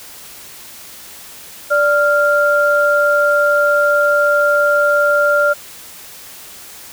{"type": "tone pair together", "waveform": "sine", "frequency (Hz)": [585, 1392.9], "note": ["D5", "F6"], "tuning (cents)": [-7, -5], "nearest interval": "octave + minor third", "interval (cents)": 1502, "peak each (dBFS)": -13, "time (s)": [1.7, 5.54], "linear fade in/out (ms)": 20, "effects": ["white hiss -36 dBFS RMS until 6.92 s"]}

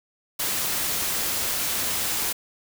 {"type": "noise", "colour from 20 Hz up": "white", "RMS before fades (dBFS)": -26, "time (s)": [0.39, 2.33], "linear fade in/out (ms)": 10, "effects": []}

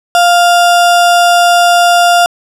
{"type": "tone with sample-and-hold", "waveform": "sine", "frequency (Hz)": 698.5, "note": "F5", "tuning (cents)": 0, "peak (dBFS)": -4, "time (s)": [0.15, 2.26], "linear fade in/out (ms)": 0, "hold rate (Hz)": 2100, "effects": ["low-pass 11000 Hz 12 dB/octave"]}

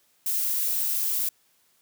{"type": "noise", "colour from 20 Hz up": "violet", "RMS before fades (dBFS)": -26, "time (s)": [0.26, 1.29], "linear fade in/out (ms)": 5, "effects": ["white hiss -65 dBFS RMS until 1.81 s", "high-pass 80 Hz 12 dB/octave"]}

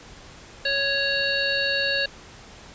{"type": "harmonic tone with a mistuned harmonic", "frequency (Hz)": 554.4, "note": "C#5", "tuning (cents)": 0, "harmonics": [1, 3, 5, 7, 8], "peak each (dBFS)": [-29, -25, -28, -30, -28], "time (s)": [0.65, 2.06], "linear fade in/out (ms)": 5, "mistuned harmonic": 7, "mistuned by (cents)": -26, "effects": ["pink hiss -45 dBFS RMS until 2.74 s", "resampled to 16000 Hz"]}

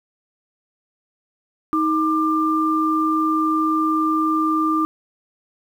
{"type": "tone pair together", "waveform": "sine", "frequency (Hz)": [315.2, 1191.5], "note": ["D#4", "D6"], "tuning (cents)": [23, 25], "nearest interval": "octave + major seventh", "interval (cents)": 2302, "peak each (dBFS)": -19, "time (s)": [1.73, 4.85], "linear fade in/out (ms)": 0, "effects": ["8-bit"]}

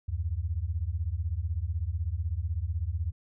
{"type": "beating tone pair", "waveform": "sine", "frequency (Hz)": [75.3, 91.3], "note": ["D2", "F#2"], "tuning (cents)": [44, -23], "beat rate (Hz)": 16, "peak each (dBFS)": -31, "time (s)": [0.08, 3.12], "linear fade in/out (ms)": 10, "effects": []}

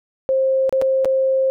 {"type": "tone with dropouts", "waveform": "sine", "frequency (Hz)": 530, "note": "C5", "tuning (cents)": 22, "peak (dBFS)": -14, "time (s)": [0.29, 1.5], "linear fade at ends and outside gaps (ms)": 0, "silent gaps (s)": [[0.694, 0.726], [0.815, 0.821], [1.047, 1.055]], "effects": []}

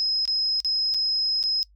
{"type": "tone with dropouts", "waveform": "sine", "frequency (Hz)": 5110, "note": "D#8", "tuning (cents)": 45, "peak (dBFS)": -21, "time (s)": [0, 1.63], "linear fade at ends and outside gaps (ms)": 0, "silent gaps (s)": [[0.254, 0.277], [0.603, 0.647], [0.94, 0.945], [1.429, 1.438]], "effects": ["noise-tail reverb RT60 0.1 s tail -20 dB re dry", "added 50 Hz sine -53 dBFS peak until 1.75 s"]}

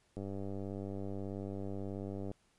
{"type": "click train", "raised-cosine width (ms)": 2, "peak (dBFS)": -29, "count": 212, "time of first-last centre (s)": [0.17, 2.314], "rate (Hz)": 98.4, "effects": ["pink hiss -72 dBFS RMS until 2.58 s", "resampled to 24000 Hz"]}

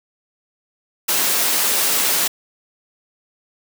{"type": "high-pass noise", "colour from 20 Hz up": "white", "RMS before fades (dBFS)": -18, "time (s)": [1.08, 2.28], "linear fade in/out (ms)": 10, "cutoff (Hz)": 230, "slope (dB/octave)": 12, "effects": []}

